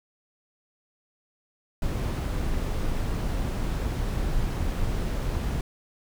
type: noise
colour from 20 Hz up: brown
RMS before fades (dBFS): -27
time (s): 1.82-5.61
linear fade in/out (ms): 2
effects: none